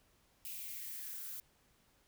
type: noise with high-pass filter sweep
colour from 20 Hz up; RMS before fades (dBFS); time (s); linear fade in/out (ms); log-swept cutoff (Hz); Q
violet; -45; 0.45-1.4; 0; 2600 to 1300; 4.2
effects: pink hiss -71 dBFS RMS until 2.07 s